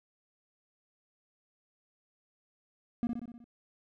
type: tone with echo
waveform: triangle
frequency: 237.2 Hz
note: A#3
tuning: 30 cents sharp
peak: -25 dBFS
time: 3.03-3.07 s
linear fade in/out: 0 ms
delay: 62 ms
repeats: 6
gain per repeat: -4 dB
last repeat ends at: 3.442 s
effects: none